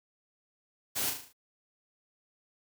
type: noise with echo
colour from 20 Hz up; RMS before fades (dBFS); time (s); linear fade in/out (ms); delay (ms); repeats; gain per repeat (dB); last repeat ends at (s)
white; -32; 0.95-1.11; 20; 37; 6; -5; 1.332
effects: none